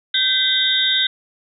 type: tone cluster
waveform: sine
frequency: 1553 / 2021 / 3177 / 3524 / 3747 Hz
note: G6 / B6 / G7 / A7 / A#7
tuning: -17 / +39 / +23 / +2 / +8 cents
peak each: -23 / -27 / -24 / -19 / -19 dBFS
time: 0.14-1.07 s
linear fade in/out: 5 ms
effects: none